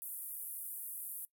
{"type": "band-pass noise", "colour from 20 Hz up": "pink", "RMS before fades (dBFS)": -44, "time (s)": [0.02, 1.25], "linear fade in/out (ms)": 0, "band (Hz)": [10000, 16000], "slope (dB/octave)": 48, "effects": ["noise-tail reverb RT60 0.1 s tail -19 dB re dry"]}